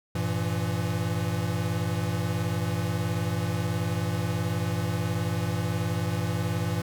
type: chord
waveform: square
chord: E diminished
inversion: first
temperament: equal with one note detuned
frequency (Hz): 98 / 116.54 / 167.5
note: G2 / Bb2 / E3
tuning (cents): 0 / 0 / +28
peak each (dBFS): -31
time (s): 0.15-6.82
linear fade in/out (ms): 5
effects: none